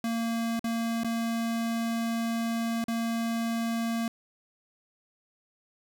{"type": "tone with dropouts", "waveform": "square", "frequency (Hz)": 229.7, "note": "A#3", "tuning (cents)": -25, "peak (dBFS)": -28, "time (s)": [0.04, 4.08], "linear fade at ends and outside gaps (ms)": 2, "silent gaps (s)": [[0.594, 0.642], [1.035, 1.045], [2.841, 2.882]], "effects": []}